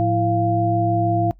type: tone cluster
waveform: sine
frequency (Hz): 110.6 / 176.9 / 333 / 694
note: A2 / F3 / E4 / F5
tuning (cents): +9 / +23 / +18 / -11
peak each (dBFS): -21 / -28 / -22 / -20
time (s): 0-1.31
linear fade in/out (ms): 0
effects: noise-tail reverb RT60 0.1 s tail -20 dB re dry + added 44 Hz sine -45 dBFS peak until 1.39 s